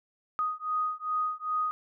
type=beating tone pair; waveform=sine; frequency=1244.5 / 1247 Hz; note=D#6 / D#6; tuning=0 / +3 cents; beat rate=2.5 Hz; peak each=-31 dBFS; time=0.39-1.71 s; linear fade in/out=0 ms; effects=none